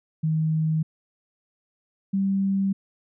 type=tone pair in turn; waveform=sine; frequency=157.8 / 194.94 Hz; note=D#3 / G3; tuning=+25 / -9 cents; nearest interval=major third; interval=366 cents; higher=second; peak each=-20 / -20 dBFS; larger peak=neither; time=0.23-0.83 / 2.13-2.73 s; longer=neither; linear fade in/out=10 ms; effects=none